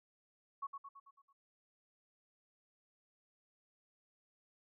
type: tone with echo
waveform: sine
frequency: 1108.7 Hz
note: C#6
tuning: in tune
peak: -38 dBFS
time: 0.62-0.67 s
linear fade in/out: 10 ms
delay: 110 ms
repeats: 6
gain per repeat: -5 dB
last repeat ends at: 1.33 s
effects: none

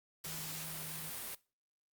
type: tone in noise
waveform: sine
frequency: 158.4 Hz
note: D#3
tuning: 31 cents sharp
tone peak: -49 dBFS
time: 0.26-1.1 s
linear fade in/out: 5 ms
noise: white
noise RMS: -43 dBFS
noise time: 0.24-1.35 s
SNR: -9 dB
effects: noise-tail reverb RT60 0.3 s tail -20 dB re dry + Opus 48 kbps

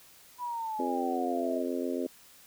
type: exponential sweep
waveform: sine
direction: down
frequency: 994 to 622 Hz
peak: -32 dBFS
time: 0.38-1.64 s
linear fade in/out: 50 ms
type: harmonic tone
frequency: 87.31 Hz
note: F2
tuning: in tune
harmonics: 3 / 4 / 5 / 6 / 7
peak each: -33 / -35 / -37 / -39 / -40 dBFS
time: 0.79-2.07 s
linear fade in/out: 5 ms
effects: white hiss -56 dBFS RMS until 2.46 s

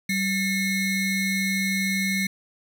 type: ring-modulated tone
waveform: square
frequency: 987.8 Hz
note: B5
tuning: in tune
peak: -20 dBFS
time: 0.09-2.27 s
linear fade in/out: 5 ms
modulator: 1180 Hz
effects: none

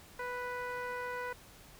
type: tone with low-pass filter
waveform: 15% pulse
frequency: 493.9 Hz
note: B4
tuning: in tune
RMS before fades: -39 dBFS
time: 0.19-1.33 s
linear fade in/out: 5 ms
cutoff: 2000 Hz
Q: 1
effects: pink hiss -56 dBFS RMS until 1.79 s

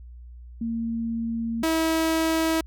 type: tone pair in turn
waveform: sine / sawtooth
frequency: 229.3 / 323.1 Hz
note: A#3 / E4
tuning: -28 / -35 cents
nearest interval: tritone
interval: 593 cents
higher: second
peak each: -25 / -17 dBFS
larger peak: second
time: 0.61-1.63 / 1.63-2.61 s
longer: first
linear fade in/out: 5 ms
effects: added 60 Hz sine -40 dBFS peak until 2.66 s

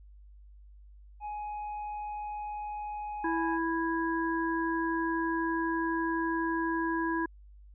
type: tone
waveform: triangle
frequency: 837 Hz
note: G#5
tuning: 13 cents sharp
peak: -33 dBFS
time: 1.2-3.59 s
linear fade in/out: 50 ms
type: harmonic tone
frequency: 329.6 Hz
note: E4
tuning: in tune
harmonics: 1 / 3 / 5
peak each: -30 / -33 / -35 dBFS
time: 3.24-7.26 s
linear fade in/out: 5 ms
effects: added 50 Hz sine -50 dBFS peak until 7.74 s + resampled to 8000 Hz

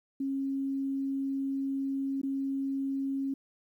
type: tone with dropouts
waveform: sine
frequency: 272.2 Hz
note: C#4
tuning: 31 cents flat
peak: -29 dBFS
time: 0.2-3.34 s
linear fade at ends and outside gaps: 5 ms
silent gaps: 2.216-2.232 s
effects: 11-bit

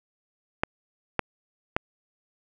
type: clicks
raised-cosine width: 0.5 ms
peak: -7 dBFS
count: 3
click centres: 0.635 / 1.193 / 1.765 s
effects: none

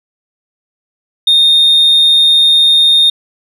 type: tone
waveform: sine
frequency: 3672 Hz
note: A#7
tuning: 27 cents flat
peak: -3 dBFS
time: 1.27-3.1 s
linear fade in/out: 5 ms
effects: tanh soft clip ceiling -3 dBFS

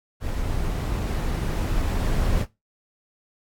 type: noise with level ramp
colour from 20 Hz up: brown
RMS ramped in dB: -27 to -22 dBFS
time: 0.2-2.46 s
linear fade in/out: 50 ms
effects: noise-tail reverb RT60 0.2 s tail -17 dB re dry + AAC 64 kbps

